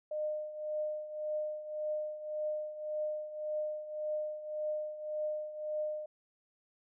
sine tone with tremolo, 609 Hz, D#5, 37 cents flat, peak -31 dBFS, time 0.11-6.06 s, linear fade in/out 5 ms, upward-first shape triangle, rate 1.8 Hz, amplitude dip 75%, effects none

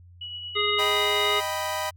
sine tone with tremolo, 2929 Hz, F#7, 18 cents flat, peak -32 dBFS, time 0.21-0.88 s, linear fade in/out 5 ms, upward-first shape triangle, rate 8.8 Hz, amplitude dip 35%
harmonic tone, 415.3 Hz, G#4, in tune, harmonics 1 / 3 / 5 / 7 / 9, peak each -28 / -28 / -28 / -28 / -28 dBFS, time 0.55-1.41 s, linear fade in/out 20 ms
sawtooth chord, Eb augmented, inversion none, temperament equal, 622.3 / 784 / 987.8 Hz, Eb5 / G5 / B5, 0 / 0 / 0 cents, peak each -27 / -30 / -26 dBFS, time 0.78-1.91 s, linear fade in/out 20 ms
effects added 88 Hz sine -47 dBFS peak until 1.96 s

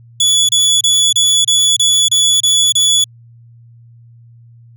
25% pulse tone bursts, 3419 Hz, G#7, 50 cents sharp, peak -5 dBFS, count 9, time 0.2-3.042 s, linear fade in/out 5 ms, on 290 ms, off 29 ms, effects added 117 Hz sine -39 dBFS peak until 4.76 s

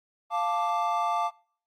triangle chord, D minor, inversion first, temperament equal, 698.5 / 880 / 1174.7 Hz, F5 / A5 / D6, 0 / 0 / 0 cents, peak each -27 dBFS, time 0.3-1.31 s, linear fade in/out 50 ms, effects noise-tail reverb RT60 0.5 s tail -24 dB re dry + Opus 24 kbps

